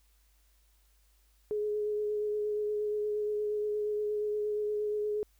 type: tone with vibrato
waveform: sine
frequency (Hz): 420.4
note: G#4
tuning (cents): +21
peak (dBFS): -29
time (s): 1.51-5.23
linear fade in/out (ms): 0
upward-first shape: sine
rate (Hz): 8.5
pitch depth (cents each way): 15
effects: added 51 Hz sine -64 dBFS peak until 5.39 s + white hiss -71 dBFS RMS until 5.39 s